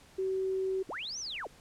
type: tone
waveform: sine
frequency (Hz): 380.1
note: F#4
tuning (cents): +47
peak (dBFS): -29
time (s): 0.18-0.83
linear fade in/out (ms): 10
type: linear two-way sweep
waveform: sine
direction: up then down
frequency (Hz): 213.8 to 6272 to 326.5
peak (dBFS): -36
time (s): 0.89-1.47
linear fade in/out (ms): 2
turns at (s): 1.19
effects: pink hiss -58 dBFS RMS until 1.6 s + low-pass 10000 Hz 12 dB/octave